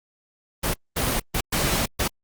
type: noise bursts at uneven times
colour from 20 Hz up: pink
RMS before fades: -23 dBFS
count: 5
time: 0.63-0.74 / 0.96-1.2 / 1.34-1.41 / 1.52-1.86 / 1.99-2.08 s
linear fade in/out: 10 ms
effects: Opus 24 kbps